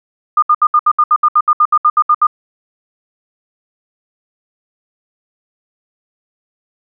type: tone bursts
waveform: sine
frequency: 1215 Hz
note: D#6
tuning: 42 cents flat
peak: -6 dBFS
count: 16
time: 0.37-2.269 s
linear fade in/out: 5 ms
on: 54 ms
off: 69 ms
effects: none